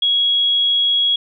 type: tone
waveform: sine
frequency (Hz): 3322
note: G#7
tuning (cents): 0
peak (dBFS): -13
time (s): 0.02-1.16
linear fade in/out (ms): 5
effects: none